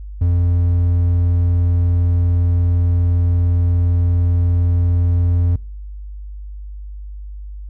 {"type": "tone", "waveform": "triangle", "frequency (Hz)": 87.31, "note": "F2", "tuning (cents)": 0, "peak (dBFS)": -10, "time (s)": [0.21, 5.56], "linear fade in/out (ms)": 5, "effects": ["noise-tail reverb RT60 0.5 s tail -25 dB re dry", "added 50 Hz sine -28 dBFS peak until 7.69 s"]}